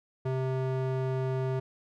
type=tone with band-pass filter; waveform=square; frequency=130.81 Hz; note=C3; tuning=in tune; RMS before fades=-30 dBFS; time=0.25-1.6 s; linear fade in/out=10 ms; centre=370 Hz; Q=0.67; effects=none